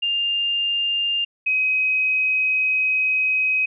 sine tone pair in turn, 2803 / 2529 Hz, F7 / D#7, +6 / +28 cents, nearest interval major second, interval 178 cents, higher first, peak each -19 / -17 dBFS, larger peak second, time 0.02-1.25 / 1.46-3.66 s, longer second, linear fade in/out 10 ms, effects none

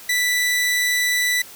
sawtooth tone, 1975.5 Hz, B6, in tune, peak -14 dBFS, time 0.09-1.42 s, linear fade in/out 5 ms, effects white hiss -41 dBFS RMS until 1.55 s

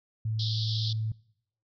sine tone, 110 Hz, A2, in tune, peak -27 dBFS, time 0.25-1.12 s, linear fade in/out 5 ms
pink band-pass noise, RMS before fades -35 dBFS, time 0.39-0.93 s, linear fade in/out 5 ms, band 3300 to 5200 Hz, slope 96 dB/octave
effects noise-tail reverb RT60 0.7 s tail -24 dB re dry

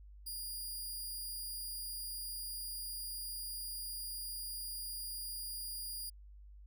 10% pulse tone, 4841 Hz, D#8, 48 cents flat, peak -34 dBFS, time 0.26-6.1 s, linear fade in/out 10 ms, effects added 50 Hz sine -52 dBFS peak until 6.66 s

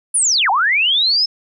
sine linear two-way sweep, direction down then up, 10210 to 731 to 5280 Hz, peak -12 dBFS, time 0.14-1.26 s, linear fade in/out 10 ms, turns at 0.5 s, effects none

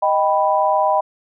sine chord, Eb augmented, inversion none, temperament equal, 622.3 / 784 / 987.8 Hz, Eb5 / G5 / B5, 0 / 0 / 0 cents, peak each -18 dBFS, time 0.02-1.01 s, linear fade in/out 10 ms, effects none

